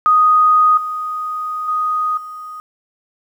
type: tone with level steps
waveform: sine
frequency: 1244.5 Hz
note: D#6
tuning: in tune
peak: -8 / -20 / -15 / -28 dBFS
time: 0.06-2.6 s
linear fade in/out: 0 ms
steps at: 0.77 / 1.68 / 2.17 s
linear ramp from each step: 5 ms
effects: 8-bit